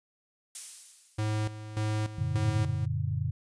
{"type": "noise with exponential decay", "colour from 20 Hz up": "violet", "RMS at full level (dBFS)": -32, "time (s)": [0.55, 1.61], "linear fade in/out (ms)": 2, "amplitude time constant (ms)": 230}
{"type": "tone with tremolo", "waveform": "square", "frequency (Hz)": 107.4, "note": "A2", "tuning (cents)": -41, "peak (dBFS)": -28, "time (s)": [1.18, 2.86], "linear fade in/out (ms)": 10, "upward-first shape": "square", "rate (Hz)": 1.7, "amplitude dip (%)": 75}
{"type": "chord", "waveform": "sine", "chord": "Gb augmented", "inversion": "none", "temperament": "just", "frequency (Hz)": [92.5, 115.62, 144.53], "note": ["Gb2", "Bb2", "D3"], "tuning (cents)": [0, -14, -27], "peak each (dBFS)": -32, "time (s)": [2.18, 3.31], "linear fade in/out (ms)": 5}
{"effects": ["resampled to 22050 Hz"]}